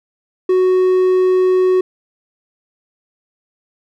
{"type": "tone", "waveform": "triangle", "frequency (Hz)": 370, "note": "F#4", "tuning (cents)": 0, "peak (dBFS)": -8, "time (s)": [0.49, 1.81], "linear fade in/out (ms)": 5, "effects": []}